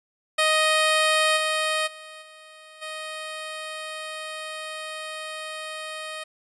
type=tone with level steps; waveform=10% pulse; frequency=624 Hz; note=D#5; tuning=5 cents sharp; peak=-10 / -14 / -32 / -37 / -24 dBFS; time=0.38-6.24 s; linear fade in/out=10 ms; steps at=1.36 / 1.86 / 2.21 / 2.81 s; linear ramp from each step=20 ms; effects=resampled to 24000 Hz